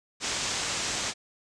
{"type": "low-pass noise", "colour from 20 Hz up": "white", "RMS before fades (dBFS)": -31, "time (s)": [0.2, 1.14], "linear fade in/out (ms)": 50, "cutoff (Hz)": 7900, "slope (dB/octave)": 48, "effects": []}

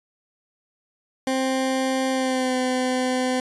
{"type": "tone with pitch glide", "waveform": "20% pulse", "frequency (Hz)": [262.7, 255.1], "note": ["C4", "C4"], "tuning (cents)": [7, -44], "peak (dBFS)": -16, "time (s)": [1.27, 3.4], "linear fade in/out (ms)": 2, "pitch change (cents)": -51, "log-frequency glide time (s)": [2.11, 2.56], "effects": ["resampled to 24000 Hz"]}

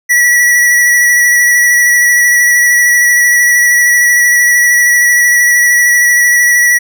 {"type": "tone with vibrato", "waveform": "square", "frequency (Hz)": 1940, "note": "B6", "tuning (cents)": -31, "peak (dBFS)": -6, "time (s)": [0.09, 6.79], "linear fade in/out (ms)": 20, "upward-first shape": "square", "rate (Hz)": 13, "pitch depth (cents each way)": 13, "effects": []}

